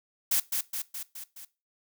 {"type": "noise with echo", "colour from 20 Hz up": "blue", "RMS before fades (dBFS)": -25, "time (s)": [0.31, 0.4], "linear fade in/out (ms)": 5, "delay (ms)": 210, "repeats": 5, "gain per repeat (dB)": -4, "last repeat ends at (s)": 1.45, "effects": ["noise-tail reverb RT60 0.3 s tail -20 dB re dry"]}